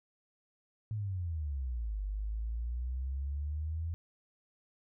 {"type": "exponential two-way sweep", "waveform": "sine", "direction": "down then up", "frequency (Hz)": [111.2, 49, 84.2], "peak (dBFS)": -33, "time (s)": [0.91, 3.94], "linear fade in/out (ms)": 0, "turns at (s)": 2.02, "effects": []}